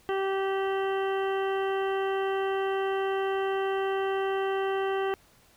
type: harmonic tone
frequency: 387.9 Hz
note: G4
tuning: 18 cents flat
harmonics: 1 / 2 / 3 / 4 / 5 / 7 / 8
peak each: -27 / -33 / -37 / -39 / -41 / -44 / -45 dBFS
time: 0.09-5.14 s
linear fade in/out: 0 ms
effects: pink hiss -60 dBFS RMS until 5.56 s